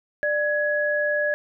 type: tone pair together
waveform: sine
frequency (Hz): 594 / 1676.7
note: D5 / G#6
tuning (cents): +20 / +16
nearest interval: octave + tritone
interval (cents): 1796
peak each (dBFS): -23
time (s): 0.23-1.34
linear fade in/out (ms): 0
effects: none